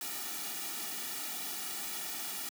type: noise with comb filter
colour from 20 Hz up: white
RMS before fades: -39 dBFS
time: 0.01-2.49 s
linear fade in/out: 2 ms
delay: 1.9 ms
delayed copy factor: -0.85
effects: high-pass 200 Hz 12 dB/octave